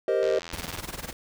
triangle chord, C minor seventh, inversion second, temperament equal, 392 / 466.2 / 523.3 / 622.3 Hz, G4 / Bb4 / C5 / Eb5, 0 / 0 / 0 / 0 cents, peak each -25 dBFS, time 0.08-0.39 s, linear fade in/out 2 ms
click train, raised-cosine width 0.2 ms, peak -20 dBFS, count 49, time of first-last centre 0.23-0.799 s, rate 84.4 Hz
pink noise with tremolo, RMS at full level -33 dBFS, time 0.53-1.13 s, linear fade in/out 2 ms, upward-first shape sine, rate 20 Hz, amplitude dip 85%
effects none

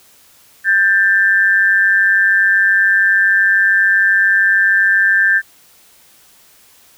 sine tone pair together, 1575 / 1767.9 Hz, G6 / A6, +8 / +8 cents, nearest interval major second, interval 200 cents, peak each -12 dBFS, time 0.64-5.42 s, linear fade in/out 50 ms, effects white hiss -48 dBFS RMS until 6.97 s

